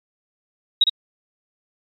sine tone with echo, 3814 Hz, A#7, 39 cents sharp, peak -10 dBFS, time 0.81-0.84 s, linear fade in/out 5 ms, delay 57 ms, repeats 1, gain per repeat -5 dB, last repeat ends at 0.897 s, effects MP3 96 kbps

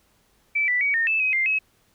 sine tone with pitch steps, 2317 / 1975 / 2259 / 1831 / 2628 / 2529 / 2098 / 2566 Hz, D7 / B6 / C#7 / A#6 / E7 / D#7 / C7 / E7, -24 / 0 / +32 / -32 / -6 / +28 / +4 / -47 cents, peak -19 dBFS, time 0.55-1.59 s, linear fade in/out 10 ms, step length 130 ms, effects pink hiss -63 dBFS RMS until 1.94 s

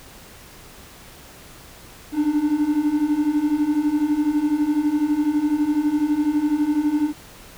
triangle beating tone pair, 290 / 302 Hz, D4 / D4, -22 / +48 cents, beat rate 12 Hz, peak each -21 / -17 dBFS, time 2.12-7.13 s, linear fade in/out 50 ms, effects pink hiss -44 dBFS RMS until 7.57 s

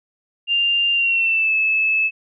sine tone with pitch glide, 2794 to 2607 Hz, F7 to E7, 0 to -20 cents, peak -15 dBFS, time 0.47-2.11 s, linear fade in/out 50 ms, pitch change -120 cents, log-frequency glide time 0.93-1.54 s, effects none

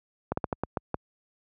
slowing click train, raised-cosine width 1 ms, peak -13 dBFS, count 7, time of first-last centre 0.32-0.943 s, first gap 54 ms, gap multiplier 1.26, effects high-pass 60 Hz 12 dB/octave

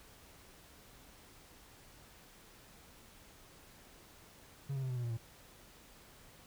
triangle tone with pitch steps, 138.6 / 134.19 / 129.92 / 125.78 / 121.78 / 117.9 / 114.15 Hz, C#3 / C3 / C3 / B2 / B2 / A#2 / A#2, 0 / +44 / -12 / +32 / -24 / +20 / -36 cents, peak -33 dBFS, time 4.69-5.173 s, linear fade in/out 10 ms, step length 69 ms, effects pink hiss -59 dBFS RMS until 6.46 s

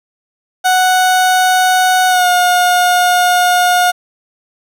30% pulse tone with pitch glide, 740 to 717.3 Hz, F#5 to F5, 0 to +46 cents, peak -6 dBFS, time 0.64-3.92 s, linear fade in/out 20 ms, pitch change -54 cents, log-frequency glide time 2.08-2.28 s, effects none

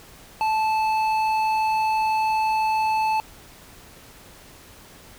triangle tone with hard clipping, 874 Hz, A5, 12 cents flat, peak -21 dBFS, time 0.41-3.2 s, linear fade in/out 0 ms, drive 12 dB, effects pink hiss -47 dBFS RMS until 5.18 s

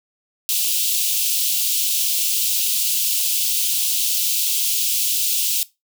white high-pass noise, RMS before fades -20 dBFS, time 0.49-5.63 s, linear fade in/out 0 ms, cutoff 2700 Hz, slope 48 dB/octave, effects noise-tail reverb RT60 0.2 s tail -18 dB re dry

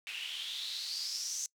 white noise with band-pass filter sweep, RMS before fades -39 dBFS, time 0.07-1.46 s, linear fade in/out 0 ms, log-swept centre 2600 to 6400 Hz, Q 6.7, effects noise-tail reverb RT60 0.1 s tail -23 dB re dry

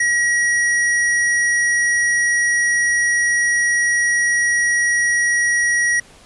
square tone, 1909 Hz, A#6, 41 cents sharp, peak -15 dBFS, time 0-6 s, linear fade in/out 5 ms, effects pink hiss -46 dBFS RMS until 6.25 s + resampled to 24000 Hz

